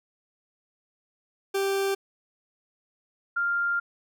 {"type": "tone pair in turn", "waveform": ["40% pulse", "sine"], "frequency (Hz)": [392, 1396.9], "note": ["G4", "F6"], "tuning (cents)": [0, 0], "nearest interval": "octave + minor seventh", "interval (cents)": 2200, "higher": "second", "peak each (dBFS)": -23, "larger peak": "neither", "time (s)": [[1.54, 1.95], [3.36, 3.8]], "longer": "second", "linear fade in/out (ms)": 10, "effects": []}